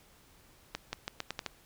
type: accelerating click train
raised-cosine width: 0.2 ms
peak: -17 dBFS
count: 7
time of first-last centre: 0.75-1.463 s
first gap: 180 ms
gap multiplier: 0.83
effects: pink hiss -61 dBFS RMS until 1.65 s